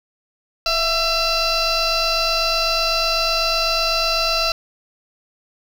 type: tone with frequency modulation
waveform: sine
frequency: 2700 Hz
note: E7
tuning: 41 cents sharp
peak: -14 dBFS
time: 0.66-4.52 s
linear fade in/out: 2 ms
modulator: 681 Hz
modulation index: 3.7
effects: tanh soft clip ceiling -15 dBFS + 7-bit